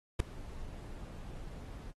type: noise with ADSR envelope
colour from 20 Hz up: brown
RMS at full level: -21 dBFS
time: 0.19-1.93 s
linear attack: 12 ms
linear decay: 3 ms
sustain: -24 dB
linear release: 37 ms
effects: AAC 32 kbps